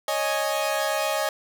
sawtooth chord, C# suspended second, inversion none, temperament equal, 554.4 / 622.3 / 830.6 Hz, C#5 / D#5 / G#5, 0 / 0 / 0 cents, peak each -25 / -22 / -25 dBFS, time 0.08-1.29 s, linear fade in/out 2 ms, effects none

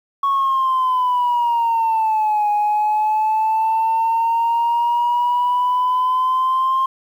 sine exponential two-way sweep, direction down then up, 1112 to 830.6 to 1060 Hz, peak -13 dBFS, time 0.23-6.86 s, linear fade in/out 5 ms, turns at 2.5 s, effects tanh soft clip ceiling -12 dBFS + 8-bit

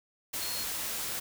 sine tone in noise, 4284 Hz, C8, 40 cents sharp, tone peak -38 dBFS, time 0.41-0.64 s, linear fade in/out 10 ms, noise white, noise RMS -35 dBFS, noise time 0.33-1.2 s, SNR -6 dB, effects none

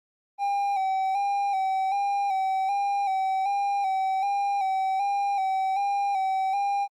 triangle tone with vibrato, 784 Hz, G5, in tune, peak -21 dBFS, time 0.38-6.88 s, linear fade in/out 50 ms, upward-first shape square, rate 1.3 Hz, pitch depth 41 cents each way, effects Opus 24 kbps

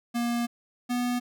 square tone pair in turn, 237.3 / 245.1 Hz, A#3 / B3, +31 / -13 cents, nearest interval minor second, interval 56 cents, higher second, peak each -26 dBFS, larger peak neither, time 0.14-0.47 / 0.89-1.2 s, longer first, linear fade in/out 20 ms, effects none

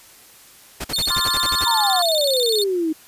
pink noise bursts, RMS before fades -27 dBFS, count 10, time 0.8-1.647 s, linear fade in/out 10 ms, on 46 ms, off 43 ms
40% pulse tone with vibrato, 3968 Hz, B7, 7 cents sharp, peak -18 dBFS, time 0.93-2.64 s, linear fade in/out 5 ms, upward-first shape square, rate 16 Hz, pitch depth 160 cents each way
triangle chord, D minor seventh, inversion third, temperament equal with one note detuned, 1046.5 / 1174.7 / 1396.9 / 1741.8 Hz, C6 / D6 / F6 / A6, 0 / 0 / 0 / -18 cents, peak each -23 / -29 / -27 / -29 dBFS, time 1.1-2.02 s, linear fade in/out 5 ms
sine exponential sweep, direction down, 968 to 307.4 Hz, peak -18 dBFS, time 1.66-2.93 s, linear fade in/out 10 ms
effects white hiss -47 dBFS RMS until 3.07 s + resampled to 32000 Hz

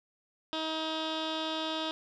15% pulse tone with low-pass filter, 317.1 Hz, D#4, 33 cents sharp, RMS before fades -34 dBFS, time 0.53-1.91 s, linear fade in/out 0 ms, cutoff 3900 Hz, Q 5.4, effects none

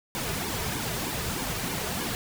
pink noise with flanger, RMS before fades -31 dBFS, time 0.15-2.15 s, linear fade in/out 0 ms, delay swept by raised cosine 1.5 to 3.8 ms, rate 3.2 Hz, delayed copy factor -0.7, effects none

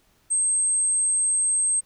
sine tone, 8372 Hz, C9, in tune, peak -19 dBFS, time 0.3-1.81 s, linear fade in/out 20 ms, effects pink hiss -63 dBFS RMS until 1.85 s

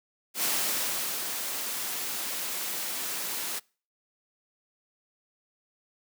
white noise with ADSR envelope, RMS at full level -27 dBFS, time 0.34-3.6 s, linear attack 86 ms, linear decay 780 ms, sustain -6 dB, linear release 21 ms, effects noise-tail reverb RT60 0.4 s tail -26 dB re dry + high-pass 200 Hz 12 dB/octave

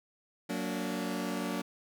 sawtooth chord, Gb augmented, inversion none, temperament just, 185 / 231.2 / 289.1 Hz, Gb3 / Bb3 / D4, 0 / -14 / -27 cents, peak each -33 dBFS, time 0.49-1.62 s, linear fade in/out 10 ms, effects none

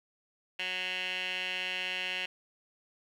15% pulse tone with band-pass filter, 184 Hz, F#3, 9 cents flat, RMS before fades -35 dBFS, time 0.59-2.26 s, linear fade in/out 5 ms, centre 2600 Hz, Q 8.9, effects 11-bit

